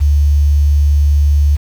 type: tone with quantisation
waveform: sine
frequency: 72.6 Hz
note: D2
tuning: 19 cents flat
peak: -7 dBFS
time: 0-1.57 s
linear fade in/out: 20 ms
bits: 6
effects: none